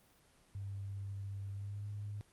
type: tone with pitch glide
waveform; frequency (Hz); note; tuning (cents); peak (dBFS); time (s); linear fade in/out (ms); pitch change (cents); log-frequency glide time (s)
sine; 98.9 to 102.98; G2 to G#2; +16 to -14; -40; 0.55-2.21; 0; +70; 1.52-1.87
effects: pink hiss -67 dBFS RMS until 2.32 s + Opus 24 kbps